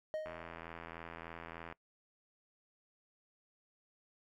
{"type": "tone with exponential decay", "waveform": "triangle", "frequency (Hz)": 622.3, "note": "D#5", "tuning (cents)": 0, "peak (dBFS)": -32, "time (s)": [0.14, 0.65], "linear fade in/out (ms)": 0, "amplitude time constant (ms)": 110}
{"type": "click train", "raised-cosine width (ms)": 0.5, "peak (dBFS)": -31, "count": 123, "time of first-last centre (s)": [0.26, 1.725], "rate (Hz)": 83.3}
{"effects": ["noise-tail reverb RT60 0.1 s tail -21 dB re dry"]}